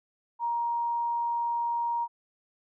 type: tone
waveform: sine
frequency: 941 Hz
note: A#5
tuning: 16 cents sharp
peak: -26 dBFS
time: 0.39-2.08 s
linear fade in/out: 50 ms
effects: none